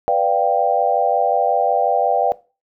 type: chord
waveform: sine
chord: G dominant seventh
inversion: first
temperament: equal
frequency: 493.9 / 587.3 / 698.5 / 784 Hz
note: B4 / D5 / F5 / G5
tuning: 0 / 0 / 0 / 0 cents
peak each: -21 / -20 / -19 / -18 dBFS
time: 0.08-2.32 s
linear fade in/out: 0 ms
effects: noise-tail reverb RT60 0.3 s tail -18 dB re dry